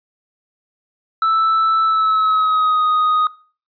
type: tone with pitch glide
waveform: triangle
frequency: 1318.5 to 1246.7 Hz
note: E6 to D#6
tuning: 0 to +3 cents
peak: -11 dBFS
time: 1.22-3.27 s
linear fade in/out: 2 ms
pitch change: -97 cents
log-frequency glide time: 1.84-2.83 s
effects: noise-tail reverb RT60 0.4 s tail -21 dB re dry + resampled to 11025 Hz